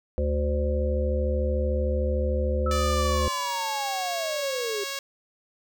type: harmonic tone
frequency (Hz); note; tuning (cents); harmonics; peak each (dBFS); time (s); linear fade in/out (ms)
73.42; D2; 0; 1 / 3 / 5 / 7 / 8; -24 / -34 / -34 / -28 / -37; 0.18-3.28; 0
type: linear sweep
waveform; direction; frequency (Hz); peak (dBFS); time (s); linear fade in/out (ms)
sine; down; 1318.5 to 392; -28; 2.66-4.84; 5
type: tone with pitch glide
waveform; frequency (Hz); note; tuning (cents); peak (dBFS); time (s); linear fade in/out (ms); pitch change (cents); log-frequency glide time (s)
5% pulse; 587.3 to 551.1; D5 to C#5; 0 to -10; -19; 2.71-4.99; 2; -110; 3.05-3.65
effects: none